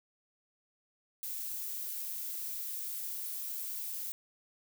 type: noise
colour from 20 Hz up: violet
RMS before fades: -39 dBFS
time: 1.23-4.12 s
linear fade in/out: 0 ms
effects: none